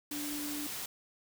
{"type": "tone in noise", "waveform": "sine", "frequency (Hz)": 293.7, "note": "D4", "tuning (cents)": 0, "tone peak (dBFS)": -38, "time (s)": [0.11, 0.67], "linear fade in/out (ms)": 5, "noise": "white", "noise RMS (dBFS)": -40, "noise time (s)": [0.11, 0.86], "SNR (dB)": -1, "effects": []}